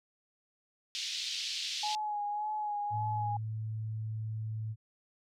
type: band-pass noise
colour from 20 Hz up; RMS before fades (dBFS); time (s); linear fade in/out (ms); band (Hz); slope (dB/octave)
white; -37; 0.95-1.95; 0; 2900 to 4900; 24
type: tone with vibrato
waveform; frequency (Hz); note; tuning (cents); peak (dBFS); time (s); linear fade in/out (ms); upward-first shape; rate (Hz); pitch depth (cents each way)
sine; 838; G#5; +15; -32; 1.83-3.37; 5; sine; 1.8; 32
type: tone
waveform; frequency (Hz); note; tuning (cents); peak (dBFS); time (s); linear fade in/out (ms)
sine; 109.7; A2; -5; -34; 2.9-4.76; 50
effects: none